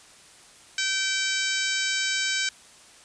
harmonic tone, 772 Hz, G5, 27 cents flat, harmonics 2 / 3 / 4 / 5 / 6 / 7 / 8 / 9 / 10, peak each -29 / -31 / -32 / -33 / -34 / -34 / -35 / -36 / -36 dBFS, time 0.78-2.49 s, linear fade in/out 2 ms, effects white hiss -51 dBFS RMS until 3.04 s + resampled to 22050 Hz

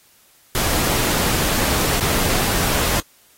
pink noise with dropouts, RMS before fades -20 dBFS, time 0.55-3 s, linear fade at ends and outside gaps 1 ms, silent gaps 1.997-2.007 s, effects white hiss -54 dBFS RMS until 3.37 s + AAC 48 kbps

